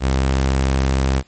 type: tone with pitch glide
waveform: sawtooth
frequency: 66.1 to 66.6 Hz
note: C2 to C2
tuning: +18 to +31 cents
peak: -11 dBFS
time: 0-1.23 s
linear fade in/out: 50 ms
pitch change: +13 cents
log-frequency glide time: 0.16-0.26 s
effects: pink hiss -55 dBFS RMS until 1.27 s + MP3 32 kbps